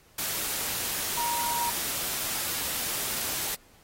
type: tone in noise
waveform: sine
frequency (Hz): 946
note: A#5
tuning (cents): +25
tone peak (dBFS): -28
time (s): 1.17-1.7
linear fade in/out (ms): 5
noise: white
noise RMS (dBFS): -31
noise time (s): 0.18-3.55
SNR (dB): 0
effects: pink hiss -59 dBFS RMS until 3.83 s + AAC 48 kbps